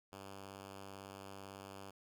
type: tone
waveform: 5% pulse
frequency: 98 Hz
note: G2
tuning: in tune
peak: -38 dBFS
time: 0.12-1.91 s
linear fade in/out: 10 ms
effects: none